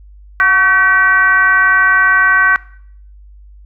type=tone with frequency modulation; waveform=sine; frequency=1526 Hz; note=G6; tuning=47 cents flat; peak=-7 dBFS; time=0.4-2.56 s; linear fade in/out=0 ms; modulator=399 Hz; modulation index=0.94; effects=noise-tail reverb RT60 0.6 s tail -20 dB re dry + added 50 Hz sine -36 dBFS peak until 3.65 s